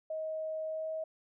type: tone with pitch glide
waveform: sine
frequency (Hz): 631 to 635.8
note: D#5 to D#5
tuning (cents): +24 to +37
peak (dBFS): -34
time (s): 0.1-1.04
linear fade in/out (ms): 5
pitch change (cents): +13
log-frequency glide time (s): 0.66-0.91
effects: none